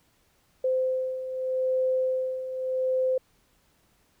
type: beating tone pair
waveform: sine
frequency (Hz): 516 / 516.82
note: C5 / C5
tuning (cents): -24 / -21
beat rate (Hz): 0.82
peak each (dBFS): -31 / -25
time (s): 0.64-3.18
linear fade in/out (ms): 5
effects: pink hiss -66 dBFS RMS until 4.2 s